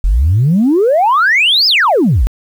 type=exponential two-way sweep; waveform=sine; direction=up then down; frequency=40.74 to 5280 to 40.74 Hz; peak=-6 dBFS; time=0.04-2.27 s; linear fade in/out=0 ms; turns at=1.67 s; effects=tanh soft clip ceiling -4 dBFS + 7-bit